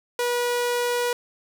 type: tone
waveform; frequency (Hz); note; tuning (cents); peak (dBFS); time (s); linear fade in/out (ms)
sawtooth; 484.8; B4; -32; -18; 0.19-1.13; 2
effects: none